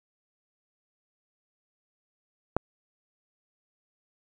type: click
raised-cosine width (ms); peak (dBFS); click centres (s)
1; -9; 2.566
effects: none